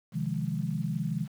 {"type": "chord", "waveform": "sine", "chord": "F minor seventh", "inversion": "second", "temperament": "equal", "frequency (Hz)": [130.81, 155.56, 174.61, 207.7], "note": ["C3", "Eb3", "F3", "Ab3"], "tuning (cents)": [0, 0, 0, 0], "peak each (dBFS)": [-35, -32, -34, -35], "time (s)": [0.12, 1.28], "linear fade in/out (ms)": 50, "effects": ["9-bit"]}